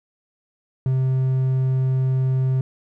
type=tone; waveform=triangle; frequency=130.81 Hz; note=C3; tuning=in tune; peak=-15 dBFS; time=0.86-2.61 s; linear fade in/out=2 ms; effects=none